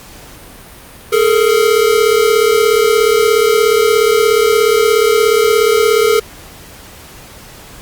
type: tone pair together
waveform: square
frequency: 421.3 / 458.2 Hz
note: G#4 / A#4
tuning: +25 / -30 cents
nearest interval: minor second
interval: 145 cents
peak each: -12 dBFS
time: 1.12-6.2 s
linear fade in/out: 10 ms
effects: pink hiss -36 dBFS RMS until 7.81 s + Opus 48 kbps

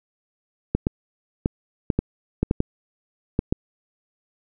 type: clicks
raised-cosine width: 3 ms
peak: -6 dBFS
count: 10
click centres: 0.75 / 0.869 / 1.459 / 1.902 / 1.99 / 2.43 / 2.511 / 2.604 / 3.391 / 3.525 s
effects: none

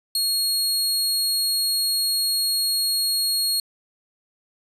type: tone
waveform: sawtooth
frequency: 4300 Hz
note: C8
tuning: 47 cents sharp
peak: -17 dBFS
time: 0.15-3.6 s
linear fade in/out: 2 ms
effects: resampled to 32000 Hz

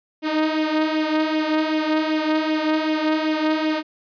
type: tone with flanger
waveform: sawtooth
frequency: 311.1 Hz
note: D#4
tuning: in tune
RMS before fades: -21 dBFS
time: 0.22-3.83 s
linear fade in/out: 50 ms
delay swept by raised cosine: 0.33 to 3.33 ms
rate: 2.6 Hz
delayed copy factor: +0.55
effects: resampled to 11025 Hz

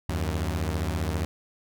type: beating tone pair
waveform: sawtooth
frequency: 77.4 / 92.4 Hz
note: D#2 / F#2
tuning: -9 / -2 cents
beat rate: 15 Hz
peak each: -24 / -26 dBFS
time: 0.09-1.25 s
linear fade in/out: 0 ms
effects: none

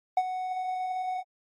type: tone with ADSR envelope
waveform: triangle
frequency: 741 Hz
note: F#5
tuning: 2 cents sharp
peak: -16 dBFS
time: 0.17-1.23 s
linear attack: 4 ms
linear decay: 47 ms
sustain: -12 dB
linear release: 34 ms
effects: tanh soft clip ceiling -13 dBFS + AAC 32 kbps

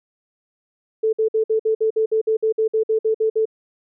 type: tone bursts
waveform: sine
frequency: 440 Hz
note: A4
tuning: in tune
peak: -15 dBFS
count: 16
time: 1.03-3.455 s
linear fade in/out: 10 ms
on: 100 ms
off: 55 ms
effects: none

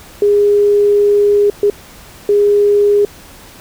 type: tone bursts at uneven times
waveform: sine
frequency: 410 Hz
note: G#4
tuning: 22 cents flat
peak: -7 dBFS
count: 3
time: 0.22-1.5 / 1.63-1.7 / 2.29-3.05 s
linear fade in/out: 2 ms
effects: pink hiss -38 dBFS RMS until 3.6 s

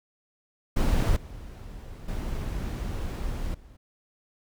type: noise with level steps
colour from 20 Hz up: brown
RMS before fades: -22 / -41 / -31 / -50 dBFS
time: 0.76-3.77 s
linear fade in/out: 10 ms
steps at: 1.16 / 2.08 / 3.54 s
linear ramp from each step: 5 ms
effects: none

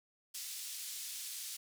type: band-pass noise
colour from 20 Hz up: white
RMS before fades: -44 dBFS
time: 0.34-1.57 s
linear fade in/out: 10 ms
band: 3400 to 11000 Hz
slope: 12 dB/octave
effects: none

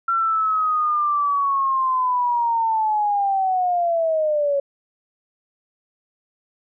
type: linear sweep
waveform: sine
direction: down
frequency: 1363 to 554.4 Hz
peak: -17 dBFS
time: 0.08-4.6 s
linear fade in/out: 5 ms
effects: none

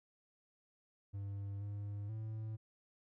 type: tone with pitch steps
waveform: triangle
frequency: 99.8 / 102 / 109.7 Hz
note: G2 / G#2 / A2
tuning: +32 / -31 / -5 cents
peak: -38 dBFS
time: 1.13-2.57 s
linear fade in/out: 20 ms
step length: 480 ms
effects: none

